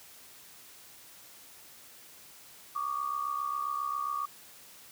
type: tone pair together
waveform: sine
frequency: 1133.6 / 1201 Hz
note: C#6 / D6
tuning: +38 / +38 cents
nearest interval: minor second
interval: 100 cents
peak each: -33 / -34 dBFS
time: 2.75-4.26 s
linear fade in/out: 10 ms
effects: white hiss -53 dBFS RMS until 4.91 s + high-pass 60 Hz 12 dB/octave